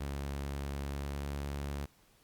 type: tone with pitch glide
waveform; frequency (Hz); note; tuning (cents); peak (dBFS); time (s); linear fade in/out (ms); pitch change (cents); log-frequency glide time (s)
sawtooth; 70 to 70.85; C#2 to C#2; +18 to +38; -32; 0-1.86; 10; +20; 0.84-1.38
effects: pink hiss -66 dBFS RMS until 2.23 s + Opus 48 kbps